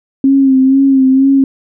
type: tone with vibrato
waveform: sine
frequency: 267.8 Hz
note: C4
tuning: 40 cents sharp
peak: -5 dBFS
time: 0.24-1.44 s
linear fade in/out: 2 ms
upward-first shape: sine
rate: 2.1 Hz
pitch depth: 40 cents each way
effects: none